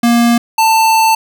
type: tone pair in turn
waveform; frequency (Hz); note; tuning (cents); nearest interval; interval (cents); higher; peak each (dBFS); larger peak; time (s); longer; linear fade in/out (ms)
square; 236 / 889.2; A#3 / A5; +22 / +18; octave + major seventh; 2296; second; -8; neither; 0.03-0.38 / 0.58-1.15; second; 5
effects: none